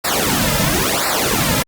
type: noise with flanger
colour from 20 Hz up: pink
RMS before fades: -17 dBFS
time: 0.04-1.63 s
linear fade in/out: 10 ms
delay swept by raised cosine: 0.31 to 2.71 ms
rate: 0.97 Hz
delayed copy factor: -1
effects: Opus 48 kbps